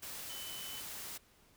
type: tone in noise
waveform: sine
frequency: 3023 Hz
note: F#7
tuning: 36 cents sharp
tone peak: -47 dBFS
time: 0.29-0.81 s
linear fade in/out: 10 ms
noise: white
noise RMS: -45 dBFS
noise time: 0.02-1.18 s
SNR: -5 dB
effects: pink hiss -66 dBFS RMS until 1.56 s